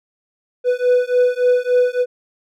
triangle beating tone pair, 493.9 / 497.4 Hz, B4 / B4, 0 / +12 cents, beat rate 3.5 Hz, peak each -14 dBFS, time 0.64-2.06 s, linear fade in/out 50 ms, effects none

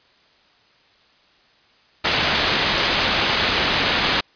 white low-pass noise, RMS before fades -20 dBFS, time 2.04-4.21 s, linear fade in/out 10 ms, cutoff 4300 Hz, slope 24 dB/octave, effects white hiss -56 dBFS RMS until 4.35 s + resampled to 11025 Hz

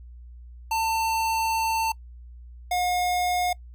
square tone pair in turn, 896 / 718.6 Hz, A5 / F5, +31 / +49 cents, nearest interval major third, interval 382 cents, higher first, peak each -23 dBFS, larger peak neither, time 0.71-1.92 / 2.71-3.53 s, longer first, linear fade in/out 5 ms, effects noise-tail reverb RT60 0.1 s tail -23 dB re dry + added 60 Hz sine -41 dBFS peak until 3.74 s

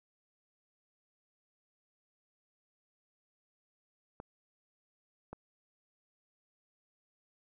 clicks, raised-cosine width 1 ms, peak -29 dBFS, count 2, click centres 4.201 / 5.33 s, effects none

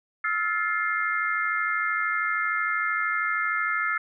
sine tone cluster, 1299 / 1392 / 1742 / 2111 Hz, E6 / F6 / A6 / C7, -26 / -6 / -18 / +15 cents, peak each -29 dBFS, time 0.24-3.98 s, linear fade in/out 5 ms, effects none

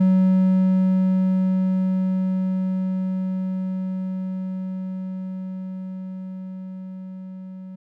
triangle tone with level ramp, 187.1 Hz, F#3, 20 cents sharp, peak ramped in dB -11 to -32 dBFS, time 0-7.76 s, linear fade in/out 10 ms, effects none

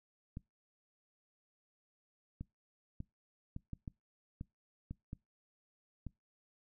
clicks, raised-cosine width 5 ms, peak -30 dBFS, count 10, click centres 0.371 / 2.41 / 3.004 / 3.564 / 3.733 / 3.878 / 4.411 / 4.91 / 5.131 / 6.067 s, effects noise-tail reverb RT60 0.2 s tail -24 dB re dry

